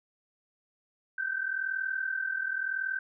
sine tone pair together, 1519 / 1559.9 Hz, F#6 / G6, +45 / -9 cents, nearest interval unison, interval 46 cents, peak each -34 / -31 dBFS, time 1.18-2.99 s, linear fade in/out 5 ms, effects none

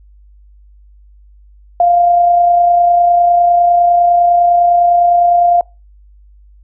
sine tone with amplitude modulation, 698.5 Hz, F5, in tune, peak -5 dBFS, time 1.8-5.61 s, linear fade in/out 2 ms, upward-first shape sine, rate 29.9 Hz, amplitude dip 30%, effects noise-tail reverb RT60 0.3 s tail -26 dB re dry + added 50 Hz sine -40 dBFS peak until 6.63 s

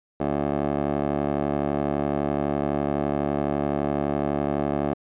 15% pulse tone with band-pass filter, 71.9 Hz, D2, 36 cents flat, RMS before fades -25 dBFS, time 0.2-4.94 s, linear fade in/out 5 ms, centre 500 Hz, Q 1.8, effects resampled to 8000 Hz

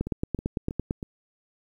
two click trains, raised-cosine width 3 ms, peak -20 / -13 dBFS, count 4 / 9, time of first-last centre 0.07-1.028 / 0.01-0.909 s, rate 3.13 / 8.9 Hz, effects 9-bit

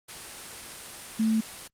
sine tone in noise, 220.9 Hz, A3, 7 cents sharp, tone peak -21 dBFS, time 1.19-1.41 s, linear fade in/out 10 ms, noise white, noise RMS -39 dBFS, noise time 0.08-1.68 s, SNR +15 dB, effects low-pass 10000 Hz 12 dB/octave + Opus 32 kbps

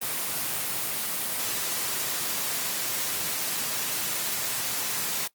white high-pass noise, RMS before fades -29 dBFS, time 0.01-5.28 s, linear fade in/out 20 ms, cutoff 100 Hz, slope 96 dB/octave, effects noise-tail reverb RT60 0.1 s tail -17 dB re dry + Opus 24 kbps

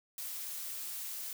blue noise, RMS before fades -41 dBFS, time 0.18-1.33 s, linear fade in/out 2 ms, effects none

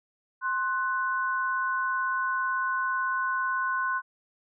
sine tone pair together, 1053 / 1491 Hz, C6 / F#6, +11 / +13 cents, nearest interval tritone, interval 602 cents, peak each -28 dBFS, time 0.41-4.02 s, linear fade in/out 50 ms, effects none

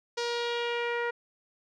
sawtooth tone with low-pass filter sweep, 474.7 Hz, A#4, 31 cents sharp, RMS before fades -31 dBFS, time 0.17-1.11 s, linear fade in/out 10 ms, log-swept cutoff 5300 to 1800 Hz, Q 2.3, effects none

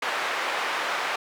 white band-pass noise, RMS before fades -28 dBFS, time 0.02-1.16 s, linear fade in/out 5 ms, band 610 to 1800 Hz, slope 12 dB/octave, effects none

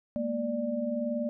sine tone cluster, 214.8 / 235.6 / 590 Hz, A3 / A#3 / D5, -41 / +19 / +8 cents, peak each -37 / -31 / -32 dBFS, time 0.16-1.29 s, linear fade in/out 0 ms, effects none

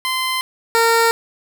15% pulse tone pair in turn, 1035 / 459.2 Hz, C6 / A#4, -19 / -26 cents, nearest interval octave + major second, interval 1407 cents, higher first, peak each -12 / -6 dBFS, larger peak second, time 0.05-0.41 / 0.75-1.11 s, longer neither, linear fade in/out 0 ms, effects none

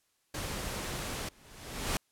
pink noise, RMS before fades -37 dBFS, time 0.34-1.29 s, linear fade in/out 5 ms
pink noise with exponential growth, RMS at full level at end -29 dBFS, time 1.18-1.97 s, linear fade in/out 1 ms, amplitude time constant 170 ms
effects white hiss -74 dBFS RMS until 2.11 s + low-pass 12000 Hz 12 dB/octave

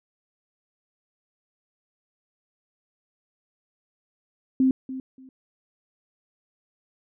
sine tone with echo, 261.6 Hz, C4, in tune, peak -16 dBFS, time 4.6-4.71 s, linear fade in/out 2 ms, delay 290 ms, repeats 2, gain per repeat -14 dB, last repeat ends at 5.29 s, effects none

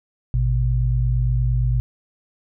sine tone pair together, 54.87 / 123.6 Hz, A1 / B2, -4 / +2 cents, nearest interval octave + major second, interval 1406 cents, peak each -19 dBFS, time 0.34-1.8 s, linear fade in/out 0 ms, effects none

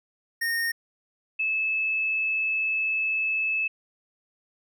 square / sine tone pair in turn, 1844 / 2608 Hz, A#6 / E7, -19 / -19 cents, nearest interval tritone, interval 600 cents, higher second, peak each -25 / -23 dBFS, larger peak second, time 0.41-0.72 / 1.39-3.68 s, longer second, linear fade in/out 10 ms, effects none

